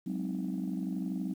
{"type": "chord", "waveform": "sine", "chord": "Ab dominant seventh", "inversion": "third", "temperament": "just", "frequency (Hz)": [186.89, 207.7, 259.6, 311.5], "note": ["Gb3", "Ab3", "C4", "Eb4"], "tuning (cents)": [18, 0, -13, 2], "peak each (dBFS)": [-34, -39, -36, -39], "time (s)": [0.06, 1.34], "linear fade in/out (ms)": 10, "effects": ["tanh soft clip ceiling -25 dBFS", "10-bit"]}